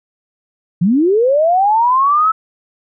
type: linear sweep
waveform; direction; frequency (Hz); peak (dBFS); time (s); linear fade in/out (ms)
sine; up; 157.8 to 1318.5; -9; 0.81-2.32; 10
effects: none